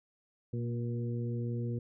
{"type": "harmonic tone with a mistuned harmonic", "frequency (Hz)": 119.2, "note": "A#2", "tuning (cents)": 39, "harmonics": [1, 2, 3, 4], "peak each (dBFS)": [-33, -39, -43, -45], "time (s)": [0.53, 1.79], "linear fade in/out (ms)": 5, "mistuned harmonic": 2, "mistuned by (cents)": -23, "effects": []}